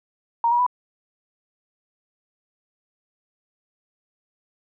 sine tone with pitch steps, 932.3 / 960.2 / 988.9 Hz, A#5 / B5 / B5, 0 / -49 / +2 cents, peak -16 dBFS, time 0.44-0.665 s, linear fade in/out 2 ms, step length 75 ms, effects none

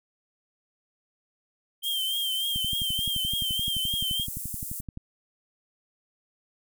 triangle tone with vibrato, 3158 Hz, G7, 12 cents sharp, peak -25 dBFS, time 1.82-4.27 s, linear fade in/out 50 ms, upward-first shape triangle, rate 3.4 Hz, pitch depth 63 cents each way
pink high-pass noise, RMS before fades -36 dBFS, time 1.83-4.81 s, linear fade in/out 10 ms, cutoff 8900 Hz, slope 24 dB/octave
click train, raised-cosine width 5 ms, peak -24 dBFS, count 29, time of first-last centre 2.56-4.974 s, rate 11.6 Hz
effects none

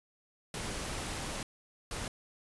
pink noise bursts at uneven times, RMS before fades -38 dBFS, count 2, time 0.54-1.43 / 1.91-2.08 s, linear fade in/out 2 ms, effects resampled to 24000 Hz

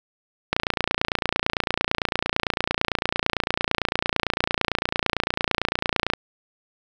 click train, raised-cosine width 0.3 ms, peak -4 dBFS, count 163, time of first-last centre 0.53-6.136 s, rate 28.9 Hz, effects none

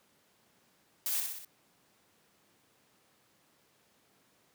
blue noise with echo, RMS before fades -33 dBFS, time 1.06-1.2 s, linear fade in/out 0 ms, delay 62 ms, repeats 4, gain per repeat -4 dB, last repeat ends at 1.448 s, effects pink hiss -68 dBFS RMS until 4.54 s + high-pass 150 Hz 12 dB/octave

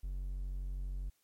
triangle tone, 46.25 Hz, F#1, in tune, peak -34 dBFS, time 0.03-1.1 s, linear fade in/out 10 ms, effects white hiss -75 dBFS RMS until 1.23 s + MP3 64 kbps

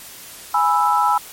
sine chord, E major, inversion first, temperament equal, 830.6 / 987.8 / 1318.5 Hz, G#5 / B5 / E6, 0 / 0 / 0 cents, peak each -18 dBFS, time 0.54-1.18 s, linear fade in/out 5 ms, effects white hiss -38 dBFS RMS until 1.32 s + MP3 64 kbps

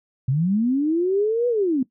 sine linear two-way sweep, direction up then down, 123.3 to 493.9 to 244.8 Hz, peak -17 dBFS, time 0.28-1.83 s, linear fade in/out 5 ms, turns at 1.48 s, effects noise-tail reverb RT60 0.1 s tail -17 dB re dry

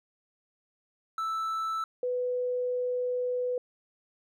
triangle / sine tone pair in turn, 1318.5 / 496.7 Hz, E6 / B4, 0 / +10 cents, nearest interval octave + perfect fourth, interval 1690 cents, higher first, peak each -27 dBFS, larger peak neither, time 1.18-1.84 / 2.03-3.58 s, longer second, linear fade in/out 2 ms, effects none

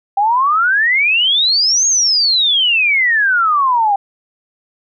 sine exponential two-way sweep, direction up then down, 781 to 6645 to 781 Hz, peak -10 dBFS, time 0.17-3.96 s, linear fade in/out 5 ms, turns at 1.87 s, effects none

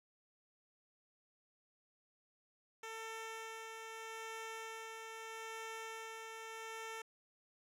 10% pulse tone with tremolo, 447.5 Hz, A4, 29 cents sharp, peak -36 dBFS, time 2.83-7.02 s, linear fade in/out 5 ms, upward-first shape sine, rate 0.79 Hz, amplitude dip 30%, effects low-pass 11000 Hz 12 dB/octave

